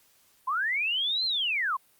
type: linear two-way sweep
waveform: sine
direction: up then down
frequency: 982 to 4219 to 982 Hz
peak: -25 dBFS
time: 0.47-1.77 s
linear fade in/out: 10 ms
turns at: 1.25 s
effects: white hiss -63 dBFS RMS until 1.99 s + Opus 48 kbps